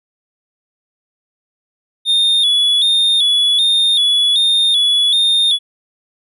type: tone with vibrato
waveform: triangle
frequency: 3526 Hz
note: A7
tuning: 3 cents sharp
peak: -9 dBFS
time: 2.05-5.59 s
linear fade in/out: 50 ms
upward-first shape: square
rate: 1.3 Hz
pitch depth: 61 cents each way
effects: none